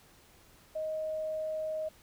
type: tone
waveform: sine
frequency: 626 Hz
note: D#5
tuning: 10 cents sharp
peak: -32 dBFS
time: 0.75-1.89 s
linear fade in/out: 10 ms
effects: pink hiss -60 dBFS RMS until 2.02 s